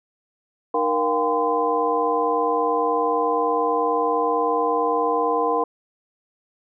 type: tone cluster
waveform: sine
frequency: 307.3 / 470.7 / 706 / 795 / 1025 Hz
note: D#4 / A#4 / F5 / G5 / C6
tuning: -21 / +17 / +19 / +24 / -36 cents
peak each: -29 / -22 / -26 / -27 / -23 dBFS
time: 0.74-5.64 s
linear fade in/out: 5 ms
effects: none

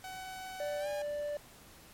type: tone with pitch glide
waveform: sawtooth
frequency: 752 to 815.3 Hz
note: F#5 to G#5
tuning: +28 to -32 cents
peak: -38 dBFS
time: 0.04-1.02 s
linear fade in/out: 2 ms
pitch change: +140 cents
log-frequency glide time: 0.79-0.88 s
type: tone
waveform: triangle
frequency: 587.3 Hz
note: D5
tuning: in tune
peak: -32 dBFS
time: 0.6-1.37 s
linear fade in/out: 2 ms
effects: pink hiss -56 dBFS RMS until 1.93 s + MP3 64 kbps

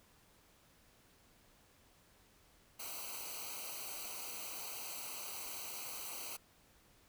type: noise with comb filter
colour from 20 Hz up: white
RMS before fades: -45 dBFS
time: 2.79-6.37 s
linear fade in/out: 10 ms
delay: 0.57 ms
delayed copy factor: -0.95
effects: pink hiss -67 dBFS RMS until 7.08 s

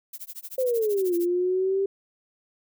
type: noise with tremolo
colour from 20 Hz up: violet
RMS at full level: -36 dBFS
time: 0.13-1.26 s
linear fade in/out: 5 ms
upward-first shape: sine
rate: 13 Hz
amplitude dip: 100%
type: exponential two-way sweep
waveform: sine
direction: down then up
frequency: 530 to 343.1 to 395.1 Hz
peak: -21 dBFS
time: 0.58-1.86 s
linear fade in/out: 5 ms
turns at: 1.16 s
effects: none

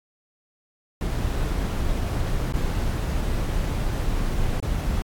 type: noise with dropouts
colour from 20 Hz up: brown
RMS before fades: -24 dBFS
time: 1.01-5.02 s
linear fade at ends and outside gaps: 1 ms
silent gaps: 2.525-2.538 / 4.601-4.627 s
effects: AAC 64 kbps

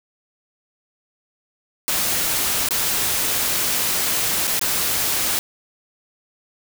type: noise with dropouts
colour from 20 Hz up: white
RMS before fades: -21 dBFS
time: 1.88-5.39 s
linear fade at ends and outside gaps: 0 ms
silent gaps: 2.687-2.708 / 4.471-4.477 / 4.594-4.613 s
effects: none

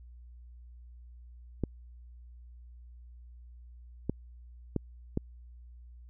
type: clicks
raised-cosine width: 3 ms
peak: -16 dBFS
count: 4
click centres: 1.637 / 4.096 / 4.763 / 5.174 s
effects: added 60 Hz sine -48 dBFS peak until 6.09 s

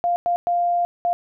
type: tone bursts at uneven times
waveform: sine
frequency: 698.5 Hz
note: F5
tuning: in tune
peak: -17 dBFS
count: 4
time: 0.04-0.16 / 0.26-0.36 / 0.47-0.85 / 1.05-1.13 s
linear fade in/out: 0 ms
effects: none

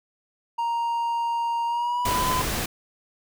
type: tone with pitch glide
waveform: triangle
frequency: 934 to 1012.7 Hz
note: A#5 to B5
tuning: +3 to +43 cents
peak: -21 dBFS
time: 0.58-2.42 s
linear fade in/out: 10 ms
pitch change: +140 cents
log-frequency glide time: 1.66-2.3 s
type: noise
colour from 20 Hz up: pink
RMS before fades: -27 dBFS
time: 2.05-2.66 s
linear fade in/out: 5 ms
effects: none

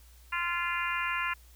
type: harmonic tone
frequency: 346.4 Hz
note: F4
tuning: 14 cents flat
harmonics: 3 / 4 / 5 / 6 / 7 / 8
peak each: -34 / -35 / -36 / -37 / -37 / -38 dBFS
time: 0.32-1.34 s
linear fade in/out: 10 ms
effects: added 60 Hz sine -53 dBFS peak until 1.55 s + white hiss -61 dBFS RMS until 1.55 s

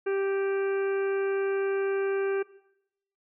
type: harmonic tone with a mistuned harmonic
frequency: 392 Hz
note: G4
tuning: in tune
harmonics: 1 / 2 / 3 / 4 / 5 / 6 / 7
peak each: -25 / -42 / -42 / -38 / -51 / -45 / -50 dBFS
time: 0.06-2.43 s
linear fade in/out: 10 ms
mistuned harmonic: 5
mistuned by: -26 cents
effects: noise-tail reverb RT60 0.8 s tail -19 dB re dry

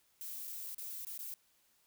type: noise with dropouts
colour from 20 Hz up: violet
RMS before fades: -44 dBFS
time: 0.21-1.34 s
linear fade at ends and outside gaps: 0 ms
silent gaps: 0.473-0.477 / 0.746-0.782 / 1.049-1.069 / 1.177-1.192 s
effects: white hiss -72 dBFS RMS until 1.86 s

